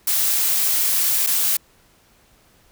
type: noise with dropouts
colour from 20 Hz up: blue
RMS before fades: -19 dBFS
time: 0.07-1.57 s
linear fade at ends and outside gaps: 5 ms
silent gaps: 1.265-1.27 s
effects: pink hiss -56 dBFS RMS until 2.71 s